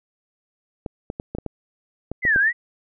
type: clicks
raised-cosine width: 2 ms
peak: -15 dBFS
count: 9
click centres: 0.862 / 1.101 / 1.199 / 1.35 / 1.385 / 1.463 / 2.116 / 2.252 / 2.361 s
type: exponential two-way sweep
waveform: sine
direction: down then up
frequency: 2093 to 1537 to 1991 Hz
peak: -15 dBFS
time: 2.22-2.53 s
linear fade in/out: 50 ms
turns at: 2.38 s
effects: none